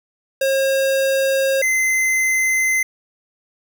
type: tone pair in turn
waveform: square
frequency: 539 / 2061 Hz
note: C#5 / C7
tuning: -49 / -27 cents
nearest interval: octave + major seventh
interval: 2322 cents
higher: second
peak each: -16 dBFS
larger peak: neither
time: 0.41-1.62 / 1.62-2.83 s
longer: neither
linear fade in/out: 5 ms
effects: none

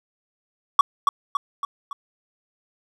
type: tone with echo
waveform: triangle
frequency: 1128 Hz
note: C#6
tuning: 30 cents sharp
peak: -7 dBFS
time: 0.79-0.81 s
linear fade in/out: 2 ms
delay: 280 ms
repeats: 4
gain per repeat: -5 dB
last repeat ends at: 1.93 s
effects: none

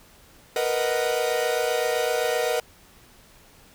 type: chord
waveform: 45% pulse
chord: B major seventh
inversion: third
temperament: equal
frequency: 466.2 / 493.9 / 622.3 / 740 Hz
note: A#4 / B4 / D#5 / F#5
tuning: 0 / 0 / 0 / 0 cents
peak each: -27 / -27 / -28 / -30 dBFS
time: 0.56-2.6 s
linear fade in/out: 2 ms
effects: pink hiss -53 dBFS RMS until 3.74 s

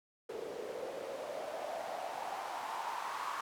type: noise with band-pass filter sweep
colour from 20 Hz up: white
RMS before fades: -41 dBFS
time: 0.29-3.41 s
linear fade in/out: 5 ms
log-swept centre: 420 to 1100 Hz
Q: 4.9
effects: none

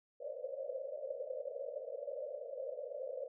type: band-pass noise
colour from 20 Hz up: pink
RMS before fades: -43 dBFS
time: 0.2-3.28 s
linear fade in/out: 10 ms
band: 500 to 600 Hz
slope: 96 dB/octave
effects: none

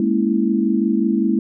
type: chord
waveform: sine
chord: A# half-diminished seventh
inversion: third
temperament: equal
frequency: 207.7 / 233.1 / 277.2 / 329.6 Hz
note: G#3 / A#3 / C#4 / E4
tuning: 0 / 0 / 0 / 0 cents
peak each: -19 / -20 / -24 / -20 dBFS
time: 0-1.39 s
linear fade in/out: 2 ms
effects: none

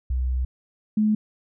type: tone pair in turn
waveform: sine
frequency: 63.4 / 213.7 Hz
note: B1 / G#3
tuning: +46 / +50 cents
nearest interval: octave + major sixth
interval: 2104 cents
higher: second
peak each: -21 / -17 dBFS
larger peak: second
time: 0.1-0.45 / 0.97-1.15 s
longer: first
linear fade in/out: 5 ms
effects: none

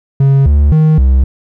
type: tone with pitch steps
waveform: triangle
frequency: 137 / 72.4 / 156.1 / 65.7 Hz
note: C#3 / D2 / D#3 / C2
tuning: -20 / -24 / +6 / +8 cents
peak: -3 dBFS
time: 0.2-1.24 s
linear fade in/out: 5 ms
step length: 260 ms
effects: none

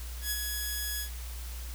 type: tone with ADSR envelope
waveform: 5% pulse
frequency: 1680 Hz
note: G#6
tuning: 19 cents sharp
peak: -18 dBFS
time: 0.21-1.1 s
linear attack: 100 ms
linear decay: 41 ms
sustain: -4 dB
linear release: 96 ms
effects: added 60 Hz sine -37 dBFS peak until 1.74 s + white hiss -47 dBFS RMS until 1.74 s

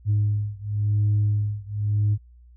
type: beating tone pair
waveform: sine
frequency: 103.83 / 104.77 Hz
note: G#2 / G#2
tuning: 0 / +16 cents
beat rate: 0.94 Hz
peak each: -21 / -22 dBFS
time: 0.05-2.18 s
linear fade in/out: 50 ms
effects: tanh soft clip ceiling -15 dBFS + added 60 Hz sine -47 dBFS peak until 2.56 s

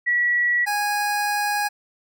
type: tone pair in turn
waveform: sine / 25% pulse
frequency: 1935 / 825.9 Hz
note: B6 / G#5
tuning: -36 / -10 cents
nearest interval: octave + minor third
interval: 1474 cents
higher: first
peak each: -17 dBFS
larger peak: neither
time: 0.06-0.66 / 0.66-1.69 s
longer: second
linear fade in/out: 20 ms
effects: none

